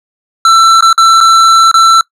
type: tone with dropouts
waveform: square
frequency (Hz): 1337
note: E6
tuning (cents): +24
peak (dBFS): -3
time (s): 0.45-2.01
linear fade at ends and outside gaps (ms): 2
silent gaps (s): 0.808-0.824 / 0.929-0.978 / 1.205-1.21 / 1.714-1.741
effects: noise-tail reverb RT60 0.1 s tail -22 dB re dry + low-pass 7000 Hz 12 dB/octave